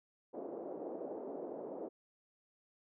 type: band-pass noise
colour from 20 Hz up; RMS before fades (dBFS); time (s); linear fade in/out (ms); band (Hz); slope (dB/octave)
pink; -44; 0.33-1.89; 20; 310 to 620; 24
effects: none